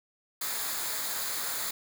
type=noise with comb filter; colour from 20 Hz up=white; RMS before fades=-33 dBFS; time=0.41-1.71 s; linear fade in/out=5 ms; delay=0.35 ms; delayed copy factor=-0.6; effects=none